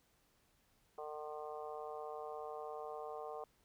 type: harmonic tone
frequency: 151.4 Hz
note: D#3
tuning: 47 cents flat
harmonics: 3 / 4 / 5 / 6 / 7 / 8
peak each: -47 / -50 / -48 / -59 / -52 / -57 dBFS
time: 0.98-3.44 s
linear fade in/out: 2 ms
effects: pink hiss -74 dBFS RMS until 3.64 s